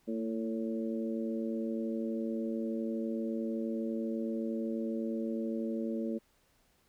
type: harmonic tone with a mistuned harmonic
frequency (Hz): 111.7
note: A2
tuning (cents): +27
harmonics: 2 / 3 / 4 / 5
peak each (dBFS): -34 / -38 / -41 / -42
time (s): 0.07-6.19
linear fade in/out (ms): 20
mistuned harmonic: 2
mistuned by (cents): +28
effects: pink hiss -70 dBFS RMS until 6.88 s